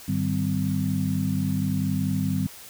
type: tone cluster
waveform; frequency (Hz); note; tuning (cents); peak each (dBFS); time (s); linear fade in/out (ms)
sine; 100.7 / 151.9 / 192.7 / 257; G2 / D#3 / G3 / C4; +47 / -41 / -29 / -31; -29 / -28 / -26 / -29; 0.08-2.47; 5
effects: white hiss -44 dBFS RMS until 2.69 s